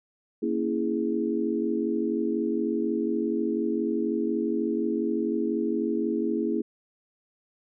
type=chord; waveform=sine; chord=A# half-diminished seventh; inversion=none; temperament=equal; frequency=233.1 / 277.2 / 329.6 / 415.3 Hz; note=A#3 / C#4 / E4 / G#4; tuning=0 / 0 / 0 / 0 cents; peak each=-29 / -32 / -28 / -30 dBFS; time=0.42-6.62 s; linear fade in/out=10 ms; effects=none